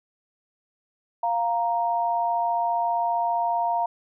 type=tone pair together; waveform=sine; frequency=698.5 / 933.6 Hz; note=F5 / A#5; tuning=0 / +2 cents; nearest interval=perfect fourth; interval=502 cents; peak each=-24 dBFS; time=1.23-3.86 s; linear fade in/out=5 ms; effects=none